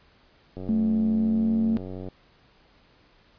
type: click train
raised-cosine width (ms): 2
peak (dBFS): -24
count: 142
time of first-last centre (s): 0.57-2.086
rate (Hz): 93
type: tone with pitch glide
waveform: sine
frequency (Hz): 220 to 223.6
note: A3 to A3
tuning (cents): 0 to +28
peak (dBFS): -20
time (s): 0.69-1.77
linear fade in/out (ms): 0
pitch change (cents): +28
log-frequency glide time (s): 1.12-1.56
effects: pink hiss -59 dBFS RMS until 3.38 s + resampled to 11025 Hz